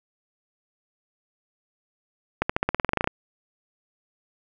accelerating click train, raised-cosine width 0.5 ms, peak -6 dBFS, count 14, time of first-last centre 2.42-3.074 s, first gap 75 ms, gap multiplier 0.93, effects none

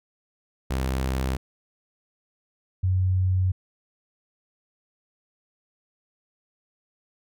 sawtooth / sine tone pair in turn, 65.4 / 92.84 Hz, C2 / F#2, 0 / +6 cents, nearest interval tritone, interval 606 cents, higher second, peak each -20 / -19 dBFS, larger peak second, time 0.7-1.37 / 2.83-3.52 s, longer second, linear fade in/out 10 ms, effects none

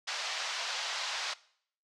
white band-pass noise, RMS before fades -36 dBFS, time 0.07-1.34 s, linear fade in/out 10 ms, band 640 to 5500 Hz, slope 24 dB/octave, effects noise-tail reverb RT60 0.6 s tail -20 dB re dry + low-pass 9000 Hz 12 dB/octave

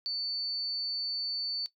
sine tone, 4500 Hz, C#8, 25 cents sharp, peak -30 dBFS, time 0.06-1.66 s, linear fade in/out 0 ms, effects noise-tail reverb RT60 0.1 s tail -17 dB re dry

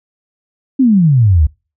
sine exponential sweep, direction down, 277.2 to 69.6 Hz, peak -6 dBFS, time 0.79-1.47 s, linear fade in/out 10 ms, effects noise-tail reverb RT60 0.3 s tail -24 dB re dry

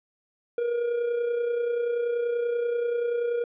triangle tone with amplitude modulation, 475.4 Hz, A#4, 34 cents sharp, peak -20 dBFS, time 0.58-3.44 s, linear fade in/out 2 ms, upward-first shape sine, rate 30.4 Hz, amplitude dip 45%, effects resampled to 8000 Hz

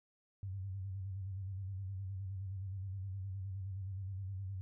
sine tone with vibrato, 96.1 Hz, G2, 34 cents flat, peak -39 dBFS, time 0.43-4.61 s, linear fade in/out 0 ms, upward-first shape square, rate 9.6 Hz, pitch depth 54 cents each way, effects none

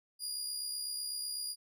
25% pulse tone with amplitude modulation, 4848 Hz, D#8, 46 cents flat, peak -30 dBFS, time 0.19-1.56 s, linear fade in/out 50 ms, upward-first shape sine, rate 68 Hz, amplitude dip 40%, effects none

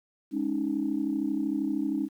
sine chord, Ab suspended fourth, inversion none, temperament equal with one note detuned, 207.7 / 277.2 / 310.1 Hz, Ab3 / Db4 / Eb4, 0 / 0 / -6 cents, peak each -33 / -29 / -29 dBFS, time 0.31-2.09 s, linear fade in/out 50 ms, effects tanh soft clip ceiling -17 dBFS + 10-bit

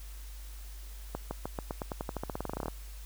accelerating click train, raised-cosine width 1 ms, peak -20 dBFS, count 22, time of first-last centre 1.15-2.682 s, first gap 160 ms, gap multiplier 0.91, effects added 50 Hz sine -42 dBFS peak until 3.05 s + white hiss -54 dBFS RMS until 3.05 s

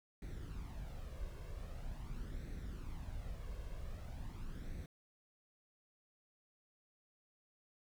brown noise with flanger, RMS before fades -45 dBFS, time 0.22-4.86 s, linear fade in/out 2 ms, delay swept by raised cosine 0.49 to 1.89 ms, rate 0.44 Hz, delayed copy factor +0.55, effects none

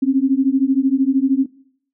sine beating tone pair, 261.6 / 274.6 Hz, C4 / C#4, 0 / -16 cents, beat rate 13 Hz, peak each -16 dBFS, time 0.02-1.46 s, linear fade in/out 10 ms, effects noise-tail reverb RT60 0.6 s tail -20 dB re dry

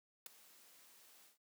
white noise with ADSR envelope, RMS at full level -43 dBFS, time 0.26-1.38 s, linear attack 3 ms, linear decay 8 ms, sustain -21 dB, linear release 130 ms, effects noise-tail reverb RT60 0.1 s tail -25 dB re dry + high-pass 200 Hz 12 dB/octave

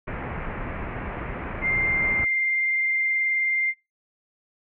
pink low-pass noise, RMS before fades -32 dBFS, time 0.07-2.25 s, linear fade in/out 10 ms, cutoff 2400 Hz, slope 48 dB/octave
sine tone with vibrato, 2100 Hz, C7, 6 cents sharp, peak -21 dBFS, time 1.61-3.74 s, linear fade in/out 50 ms, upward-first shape triangle, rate 19 Hz, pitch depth 12 cents each way
effects noise-tail reverb RT60 0.2 s tail -19 dB re dry

